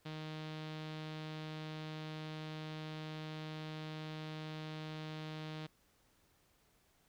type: tone with low-pass filter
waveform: sawtooth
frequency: 155.56 Hz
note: D#3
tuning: in tune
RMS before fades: -45 dBFS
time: 0.05-5.67 s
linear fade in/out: 10 ms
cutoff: 3800 Hz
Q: 2.3
effects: pink hiss -72 dBFS RMS until 7.08 s